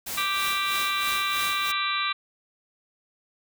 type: noise with tremolo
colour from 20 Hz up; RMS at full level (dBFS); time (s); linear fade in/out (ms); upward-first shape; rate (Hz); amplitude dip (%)
white; -32; 0.06-1.72; 10; sine; 3.1; 65
type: harmonic tone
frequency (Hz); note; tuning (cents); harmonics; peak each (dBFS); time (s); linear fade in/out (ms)
392; G4; 0; 3 / 4 / 5 / 6 / 7 / 8 / 9 / 10; -28 / -35 / -37 / -30 / -36 / -41 / -35 / -31; 0.17-2.13; 10
effects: none